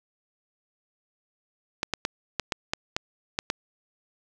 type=clicks; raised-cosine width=0.2 ms; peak=-8 dBFS; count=9; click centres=1.831 / 1.937 / 2.051 / 2.397 / 2.522 / 2.735 / 2.965 / 3.389 / 3.501 s; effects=none